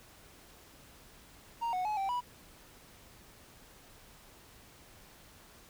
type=tone with pitch steps; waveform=triangle; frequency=931 / 735 / 849 / 779 / 980 Hz; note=A#5 / F#5 / G#5 / G5 / B5; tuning=-2 / -12 / +38 / -11 / -14 cents; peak=-29 dBFS; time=1.61-2.21 s; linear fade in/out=20 ms; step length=120 ms; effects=pink hiss -57 dBFS RMS until 5.69 s